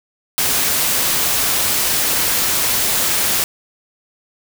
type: noise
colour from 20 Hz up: white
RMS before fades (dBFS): -17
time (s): 0.38-3.44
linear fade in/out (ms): 0
effects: none